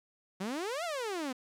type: exponential two-way sweep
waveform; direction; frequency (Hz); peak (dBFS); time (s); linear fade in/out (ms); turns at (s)
sawtooth; up then down; 179.2 to 721 to 244.9; -30; 0.4-1.33; 10; 0.84
effects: low-pass 10000 Hz 12 dB/octave + 11-bit